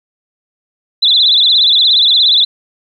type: tone with vibrato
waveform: sine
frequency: 3729 Hz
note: A#7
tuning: in tune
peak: -6 dBFS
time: 1.02-2.45 s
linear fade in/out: 10 ms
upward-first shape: sine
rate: 17 Hz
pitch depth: 160 cents each way
effects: 8-bit